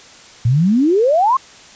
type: exponential sweep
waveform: sine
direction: up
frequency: 110 to 1109 Hz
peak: -10 dBFS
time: 0.45-1.37 s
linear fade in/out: 5 ms
effects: white hiss -41 dBFS RMS until 1.75 s + resampled to 16000 Hz